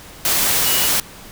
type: tone in noise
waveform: sine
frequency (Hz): 2911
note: F#7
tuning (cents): -29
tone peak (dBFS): -24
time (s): 0.66-0.88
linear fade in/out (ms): 2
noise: white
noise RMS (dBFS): -17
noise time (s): 0.25-1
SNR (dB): -10
effects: pink hiss -39 dBFS RMS until 1.31 s